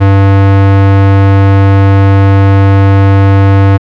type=tone; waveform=square; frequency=98 Hz; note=G2; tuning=in tune; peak=-3 dBFS; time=0-3.78 s; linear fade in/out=20 ms; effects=low-pass 2000 Hz 12 dB/octave

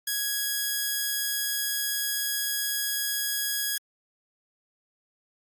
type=tone; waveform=5% pulse; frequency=1661.2 Hz; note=G#6; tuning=in tune; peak=-15 dBFS; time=0.07-3.78 s; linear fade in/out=5 ms; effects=AAC 64 kbps

